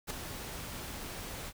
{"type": "noise with ADSR envelope", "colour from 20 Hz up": "pink", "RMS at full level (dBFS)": -34, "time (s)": [0.07, 1.53], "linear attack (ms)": 33, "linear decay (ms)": 7, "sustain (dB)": -8, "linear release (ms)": 52, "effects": []}